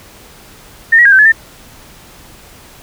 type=tone with pitch steps; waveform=sine; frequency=1821 / 1913 / 1626 / 1545 / 1711 / 1801 Hz; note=A#6 / A#6 / G#6 / G6 / A6 / A6; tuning=-41 / +44 / -37 / -26 / -49 / +40 cents; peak=-3 dBFS; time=0.92-1.322 s; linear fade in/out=10 ms; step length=67 ms; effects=pink hiss -39 dBFS RMS until 2.82 s